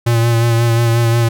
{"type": "tone with vibrato", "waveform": "square", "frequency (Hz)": 116.54, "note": "A#2", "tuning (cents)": 0, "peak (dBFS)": -11, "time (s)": [0.06, 1.29], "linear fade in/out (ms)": 10, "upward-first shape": "sine", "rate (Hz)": 5.6, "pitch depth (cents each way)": 27, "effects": []}